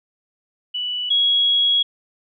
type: tone pair in turn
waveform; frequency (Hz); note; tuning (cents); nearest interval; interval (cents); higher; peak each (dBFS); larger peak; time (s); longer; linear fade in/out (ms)
sine; 2960 / 3323; F#7 / G#7; 0 / 0; major second; 200; second; -22 / -14; second; 0.74-1.1 / 1.1-1.83; second; 10
effects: none